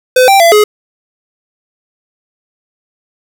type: tone with pitch steps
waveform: square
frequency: 508 / 784 / 676 / 420.9 Hz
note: B4 / G5 / E5 / G#4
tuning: +49 / 0 / +43 / +23 cents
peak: -4 dBFS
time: 0.16-0.64 s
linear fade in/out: 5 ms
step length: 120 ms
effects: 7-bit